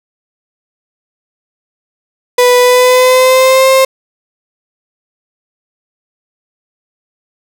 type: tone with pitch glide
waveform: 35% pulse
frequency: 493.9 to 529.3 Hz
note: B4 to C5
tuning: 0 to +20 cents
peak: -3 dBFS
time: 2.38-3.85 s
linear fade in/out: 5 ms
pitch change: +120 cents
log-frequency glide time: 2.6-3.69 s
effects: none